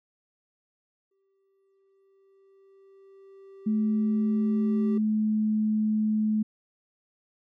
triangle tone with exponential growth, 389.7 Hz, G4, 10 cents flat, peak -29 dBFS, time 1.11-4.98 s, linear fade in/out 5 ms, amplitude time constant 840 ms
sine tone, 215.1 Hz, A3, 39 cents flat, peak -22 dBFS, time 3.66-6.43 s, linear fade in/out 10 ms
effects none

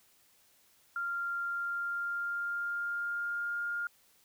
sine tone with pitch glide, 1391 to 1411.2 Hz, F6 to F6, -7 to +18 cents, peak -32 dBFS, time 0.96-3.87 s, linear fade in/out 2 ms, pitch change +25 cents, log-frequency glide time 1.39-3.64 s, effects white hiss -66 dBFS RMS until 4.24 s

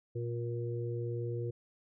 harmonic tone, 118.5 Hz, A#2, 29 cents sharp, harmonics 1 / 3 / 4, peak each -35 / -40 / -41 dBFS, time 0.15-1.51 s, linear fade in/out 10 ms, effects none

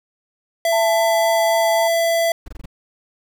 square tone, 668 Hz, E5, 23 cents sharp, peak -16 dBFS, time 0.65-2.32 s, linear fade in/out 2 ms
sine tone with vibrato, 880 Hz, A5, in tune, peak -20 dBFS, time 0.72-1.88 s, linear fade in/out 10 ms, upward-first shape sine, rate 3.8 Hz, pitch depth 34 cents each way
brown noise bursts, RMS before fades -31 dBFS, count 5, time 2.46-2.658 s, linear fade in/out 5 ms, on 22 ms, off 22 ms
effects none

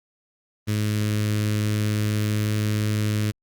sawtooth tone with notch filter, 105.9 Hz, G#2, 34 cents sharp, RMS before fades -23 dBFS, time 0.67-3.32 s, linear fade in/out 20 ms, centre 810 Hz, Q 0.63, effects Opus 32 kbps

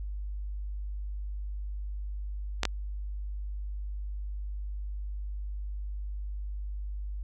clicks, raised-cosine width 0.2 ms, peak -9 dBFS, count 2, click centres 2.633 / 2.653 s, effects added 50 Hz sine -33 dBFS peak until 7.23 s

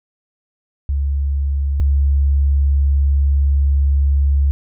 sine tone pair in turn, 69.9 / 69.9 Hz, C#2 / C#2, +15 / +15 cents, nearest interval unison, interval 0 cents, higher neither, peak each -15 / -11 dBFS, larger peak second, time 0.89-1.8 / 1.8-4.51 s, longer second, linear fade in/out 0 ms, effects none

